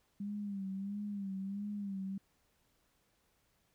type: tone with vibrato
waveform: sine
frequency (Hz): 199.1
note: G3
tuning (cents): +27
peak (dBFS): -37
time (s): 0.2-2.18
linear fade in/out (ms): 5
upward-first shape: sine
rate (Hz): 1.5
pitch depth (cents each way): 68
effects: pink hiss -75 dBFS RMS until 3.74 s